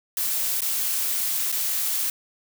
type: noise with dropouts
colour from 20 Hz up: blue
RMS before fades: -25 dBFS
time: 0.17-2.1 s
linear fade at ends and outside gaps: 2 ms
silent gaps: 0.607-0.618 / 1.519-1.524 s
effects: none